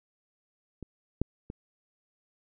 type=clicks; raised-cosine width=3 ms; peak=-27 / -13 / -25 dBFS; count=3; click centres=0.827 / 1.216 / 1.501 s; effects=none